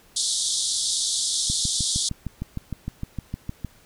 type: band-pass noise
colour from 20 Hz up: pink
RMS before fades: -25 dBFS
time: 0.16-2.09 s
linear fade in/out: 5 ms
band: 3400 to 10000 Hz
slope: 96 dB/octave
type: click train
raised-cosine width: 5 ms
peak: -16 dBFS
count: 15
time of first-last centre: 1.5-3.647 s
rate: 6.52 Hz
effects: pink hiss -55 dBFS RMS until 3.85 s

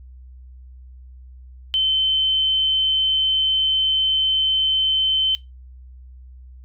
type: tone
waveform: sine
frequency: 3076 Hz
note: G7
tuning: 33 cents flat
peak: -16 dBFS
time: 1.74-5.35 s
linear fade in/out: 0 ms
effects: noise-tail reverb RT60 0.2 s tail -20 dB re dry + added 63 Hz sine -39 dBFS peak until 6.64 s

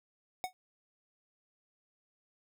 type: tone with exponential decay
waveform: square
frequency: 740 Hz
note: F#5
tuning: in tune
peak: -30 dBFS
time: 0.44-0.53 s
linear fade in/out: 0 ms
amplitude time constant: 18 ms
effects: none

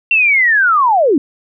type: linear sweep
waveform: sine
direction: down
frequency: 2740 to 253.6 Hz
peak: -8 dBFS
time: 0.11-1.18 s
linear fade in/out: 2 ms
effects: none

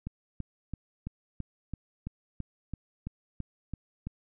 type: click train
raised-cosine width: 5 ms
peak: -23 dBFS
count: 13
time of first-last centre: 0.07-4.07 s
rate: 3 Hz
effects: none

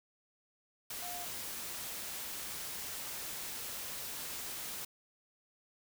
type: tone in noise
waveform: sine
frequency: 710 Hz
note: F5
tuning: 28 cents sharp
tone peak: -45 dBFS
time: 1.02-1.25 s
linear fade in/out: 5 ms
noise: white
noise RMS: -42 dBFS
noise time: 0.9-4.85 s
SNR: -6 dB
effects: none

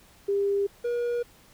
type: tone pair in turn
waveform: sine / triangle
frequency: 400 / 478.9 Hz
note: G4 / A#4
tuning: +35 / +47 cents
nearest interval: minor third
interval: 312 cents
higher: second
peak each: -22 / -23 dBFS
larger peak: first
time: 0.28-0.67 / 0.84-1.23 s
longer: neither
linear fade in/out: 10 ms
effects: pink hiss -56 dBFS RMS until 1.53 s

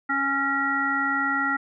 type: harmonic tone with a mistuned harmonic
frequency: 276.4 Hz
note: C#4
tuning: 5 cents flat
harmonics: 1 / 3 / 5 / 7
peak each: -30 / -31 / -24 / -27 dBFS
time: 0.09-1.57 s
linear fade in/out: 10 ms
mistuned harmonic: 7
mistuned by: -17 cents
effects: none

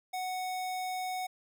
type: tone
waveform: square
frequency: 740 Hz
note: F#5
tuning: in tune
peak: -34 dBFS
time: 0.13-1.27 s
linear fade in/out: 10 ms
effects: none

